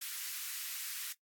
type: high-pass noise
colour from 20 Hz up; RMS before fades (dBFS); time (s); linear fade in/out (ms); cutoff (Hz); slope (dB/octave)
white; -41; 0.01-1.13; 10; 1400; 24
effects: noise-tail reverb RT60 0.1 s tail -17 dB re dry + AAC 64 kbps